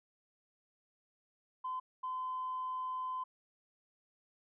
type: tone bursts at uneven times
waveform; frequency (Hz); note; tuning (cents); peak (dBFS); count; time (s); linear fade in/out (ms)
sine; 1024; C6; -38; -35; 2; 1.64-1.8 / 2.03-3.24; 10
effects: tanh soft clip ceiling -31 dBFS